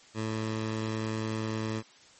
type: tone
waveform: 15% pulse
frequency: 110 Hz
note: A2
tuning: in tune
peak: -24 dBFS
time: 0.14-1.83 s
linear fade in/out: 50 ms
effects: white hiss -56 dBFS RMS until 2.19 s + MP3 32 kbps